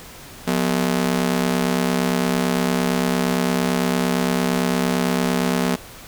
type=ring-modulated tone; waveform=sawtooth; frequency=212 Hz; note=G#3; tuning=36 cents sharp; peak=-11 dBFS; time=0.47-5.76 s; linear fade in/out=10 ms; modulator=34.4 Hz; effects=pink hiss -40 dBFS RMS until 6.07 s